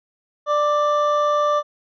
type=tone pair together; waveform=triangle; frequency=592 / 1176.8 Hz; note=D5 / D6; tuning=+14 / +3 cents; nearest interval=octave; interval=1189 cents; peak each=-17 dBFS; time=0.46-1.63 s; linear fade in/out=50 ms; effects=resampled to 16000 Hz